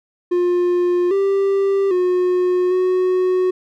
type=tone with pitch steps; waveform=triangle; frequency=354.4 / 393.1 / 361.9 / 368.1 Hz; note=F4 / G4 / F#4 / F#4; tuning=+25 / +5 / -38 / -9 cents; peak=-12 dBFS; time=0.31-3.51 s; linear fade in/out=10 ms; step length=800 ms; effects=none